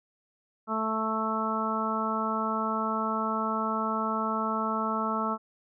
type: harmonic tone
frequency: 220 Hz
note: A3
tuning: in tune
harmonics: 1 / 2 / 3 / 4 / 5 / 6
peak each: -32 / -37 / -36 / -35 / -33 / -31 dBFS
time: 0.67-5.38 s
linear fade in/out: 50 ms
effects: none